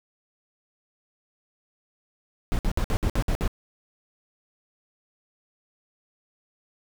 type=noise bursts; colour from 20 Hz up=brown; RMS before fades=-23 dBFS; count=8; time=2.52-3.478 s; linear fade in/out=0 ms; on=69 ms; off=58 ms; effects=none